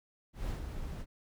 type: noise with ADSR envelope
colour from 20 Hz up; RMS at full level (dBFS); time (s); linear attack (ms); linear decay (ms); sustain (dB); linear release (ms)
brown; -34; 0.33-1.06; 150; 120; -6; 51
effects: none